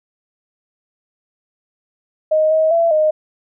sine tone with pitch steps, 623 / 633 / 671 / 618 Hz, D#5 / D#5 / E5 / D#5, +2 / +30 / +31 / -12 cents, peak -11 dBFS, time 2.31-3.11 s, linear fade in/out 10 ms, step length 200 ms, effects none

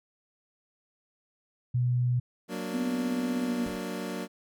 sine tone, 123.4 Hz, B2, 1 cent flat, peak -23 dBFS, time 1.74-2.2 s, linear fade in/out 10 ms
25% pulse chord, Gb augmented, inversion none, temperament equal, 185 / 233.1 / 293.7 Hz, Gb3 / Bb3 / D4, 0 / 0 / 0 cents, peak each -33 / -33 / -35 dBFS, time 2.48-4.28 s, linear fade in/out 50 ms
sine tone with pitch glide, 249.3 to 241.8 Hz, B3 to B3, +16 to -36 cents, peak -28 dBFS, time 2.73-3.67 s, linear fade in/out 20 ms, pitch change -52 cents, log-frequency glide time 3.45-3.53 s
brown noise with exponential decay, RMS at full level -33 dBFS, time 3.66-3.85 s, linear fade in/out 1 ms, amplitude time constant 40 ms
effects none

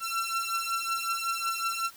sawtooth beating tone pair, 1349 / 1354.4 Hz, E6 / E6, +40 / +46 cents, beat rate 5.4 Hz, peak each -28 dBFS, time 0-1.91 s, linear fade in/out 50 ms, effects white hiss -52 dBFS RMS until 1.96 s

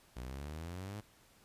sawtooth exponential sweep, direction up, 59.3 to 107.4 Hz, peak -38 dBFS, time 0.16-1.01 s, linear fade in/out 10 ms, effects pink hiss -65 dBFS RMS until 1.44 s + resampled to 32000 Hz

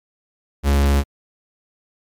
45% pulse tone, 70.4 Hz, C#2, 27 cents sharp, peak -13 dBFS, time 0.63-1.04 s, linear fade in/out 50 ms, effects MP3 96 kbps

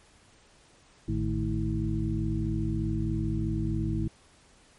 harmonic tone with a mistuned harmonic, 54 Hz, A1, 32 cents flat, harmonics 1 / 2 / 3 / 4 / 6, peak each -32 / -31 / -33 / -34 / -33 dBFS, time 1.08-4.08 s, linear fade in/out 5 ms, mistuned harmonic 3, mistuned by -120 cents, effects pink hiss -59 dBFS RMS until 4.78 s + MP3 48 kbps

